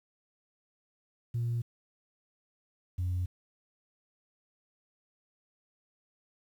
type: tone pair in turn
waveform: sine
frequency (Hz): 118.2 / 89.79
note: A#2 / F2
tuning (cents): +24 / +49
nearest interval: perfect fourth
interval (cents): 475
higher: first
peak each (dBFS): -27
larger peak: neither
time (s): 1.34-1.62 / 2.98-3.26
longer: neither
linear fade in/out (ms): 10
effects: tanh soft clip ceiling -26 dBFS + 10-bit